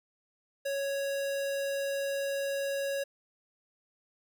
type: tone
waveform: square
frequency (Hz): 554.4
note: C#5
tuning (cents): 0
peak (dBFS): -31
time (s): 0.65-3.04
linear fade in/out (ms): 10
effects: none